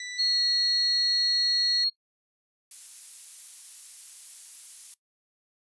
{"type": "tone with pitch glide", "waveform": "20% pulse", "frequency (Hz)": [1975.5, 1943.8], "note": ["B6", "B6"], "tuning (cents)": [0, -28], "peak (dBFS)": -30, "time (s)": [0, 1.84], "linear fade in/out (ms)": 2, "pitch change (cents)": -28, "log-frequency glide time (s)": [0.22, 0.41]}
{"type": "tone", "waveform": "sine", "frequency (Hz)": 4298, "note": "C8", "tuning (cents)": 46, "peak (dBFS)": -22, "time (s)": [0.18, 1.9], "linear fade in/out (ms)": 20}
{"type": "noise", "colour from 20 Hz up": "violet", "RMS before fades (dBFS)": -40, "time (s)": [2.71, 4.94], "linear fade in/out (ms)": 2}
{"effects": ["noise-tail reverb RT60 0.1 s tail -18 dB re dry", "resampled to 24000 Hz"]}